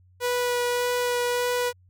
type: tone with vibrato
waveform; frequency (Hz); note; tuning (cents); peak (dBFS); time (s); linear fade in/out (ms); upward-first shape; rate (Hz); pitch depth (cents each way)
sawtooth; 488.9; B4; -18; -19; 0.2-1.73; 50; sine; 1.7; 9
effects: added 91 Hz sine -54 dBFS peak until 1.89 s